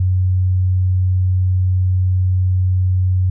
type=tone; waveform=sine; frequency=92.3 Hz; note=F#2; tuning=4 cents flat; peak=-12 dBFS; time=0-3.3 s; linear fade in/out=5 ms; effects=none